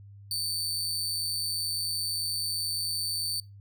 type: tone with amplitude modulation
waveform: sawtooth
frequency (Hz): 4549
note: C#8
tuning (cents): +44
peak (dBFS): -24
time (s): 0.31-3.4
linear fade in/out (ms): 2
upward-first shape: sine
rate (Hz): 163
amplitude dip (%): 50
effects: noise-tail reverb RT60 0.2 s tail -22 dB re dry + added 100 Hz sine -46 dBFS peak until 3.6 s